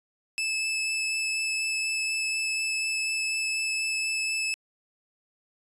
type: tone with vibrato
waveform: sawtooth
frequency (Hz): 2616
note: E7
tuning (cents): -14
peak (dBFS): -23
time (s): 0.38-4.54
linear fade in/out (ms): 0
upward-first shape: sine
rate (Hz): 4.1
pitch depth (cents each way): 8
effects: resampled to 24000 Hz